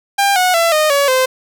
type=tone with pitch steps; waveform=sawtooth; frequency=798 / 731.8 / 671 / 615.3 / 564.3 / 517.4 Hz; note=G5 / F#5 / E5 / D#5 / C#5 / C5; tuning=+31 / -19 / +31 / -19 / +31 / -19 cents; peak=-7 dBFS; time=0.18-1.26 s; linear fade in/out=10 ms; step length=180 ms; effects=none